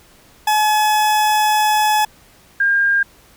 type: tone pair in turn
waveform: 40% pulse / sine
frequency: 852 / 1608.4 Hz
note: G#5 / G6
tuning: +44 / +44 cents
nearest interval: major seventh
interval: 1100 cents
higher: second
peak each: -12 dBFS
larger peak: neither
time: 0.47-2.05 / 2.6-3.03 s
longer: first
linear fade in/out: 5 ms
effects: pink hiss -49 dBFS RMS until 3.36 s